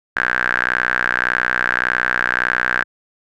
sawtooth tone with band-pass filter, 61.74 Hz, B1, in tune, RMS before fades -19 dBFS, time 0.16-2.84 s, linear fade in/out 10 ms, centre 1600 Hz, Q 8.7, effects none

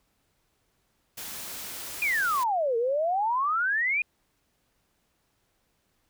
white noise, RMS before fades -38 dBFS, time 1.17-2.44 s, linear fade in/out 10 ms
sine exponential two-way sweep, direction down then up, 2489 to 449.6 to 2489 Hz, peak -23 dBFS, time 2.02-4.02 s, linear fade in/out 2 ms, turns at 2.77 s
effects pink hiss -72 dBFS RMS until 6.09 s

